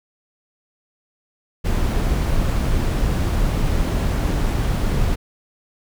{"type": "noise", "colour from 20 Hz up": "brown", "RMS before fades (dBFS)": -19, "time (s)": [1.64, 5.16], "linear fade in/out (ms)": 20, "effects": []}